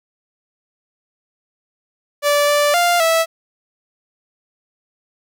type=tone with pitch steps; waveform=sawtooth; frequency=581 / 585 / 698 / 655 Hz; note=D5 / D5 / F5 / E5; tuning=-19 / -7 / -1 / -11 cents; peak=-9 dBFS; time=2.22-3.26 s; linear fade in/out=50 ms; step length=260 ms; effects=none